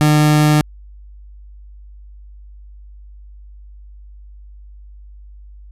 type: tone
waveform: 30% pulse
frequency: 150.9 Hz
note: D3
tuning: 47 cents sharp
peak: -7 dBFS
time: 0.01-0.61 s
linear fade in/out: 0 ms
effects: added 50 Hz sine -36 dBFS peak until 5.71 s + resampled to 32000 Hz